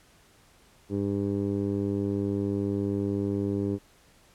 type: tone with low-pass filter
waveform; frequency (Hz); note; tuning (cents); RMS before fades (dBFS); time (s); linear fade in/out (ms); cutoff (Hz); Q
15% pulse; 100; G2; +35; -28; 0.89-3.79; 50; 400; 2
effects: pink hiss -59 dBFS RMS until 4.34 s + low-pass 12000 Hz 12 dB/octave